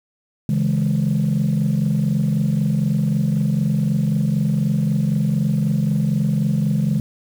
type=chord; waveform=sine; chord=C# minor; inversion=none; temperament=equal with one note detuned; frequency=138.59 / 162.54 / 207.7 Hz; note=C#3 / E3 / G#3; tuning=0 / -24 / 0 cents; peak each=-19 dBFS; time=0.49-7 s; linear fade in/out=2 ms; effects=tanh soft clip ceiling -11 dBFS + 7-bit